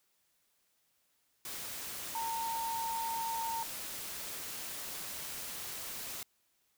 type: tone in noise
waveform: sine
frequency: 913 Hz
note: A#5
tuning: 36 cents flat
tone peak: -34 dBFS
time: 2.15-3.63 s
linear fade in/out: 2 ms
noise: white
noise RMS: -42 dBFS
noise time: 1.45-6.23 s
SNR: +5 dB
effects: white hiss -75 dBFS RMS until 6.77 s